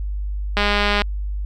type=click train; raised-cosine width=0.3 ms; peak=-3 dBFS; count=93; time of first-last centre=0.57-1.019 s; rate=205 Hz; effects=added 50 Hz sine -22 dBFS peak until 1.45 s